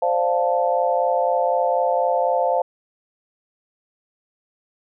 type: chord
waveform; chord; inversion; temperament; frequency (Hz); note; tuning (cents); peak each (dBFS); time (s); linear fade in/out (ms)
sine; D minor seventh; third; equal; 523.3 / 587.3 / 698.5 / 880; C5 / D5 / F5 / A5; 0 / 0 / 0 / 0; -21 / -25 / -21 / -24; 0.02-2.62; 5
effects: none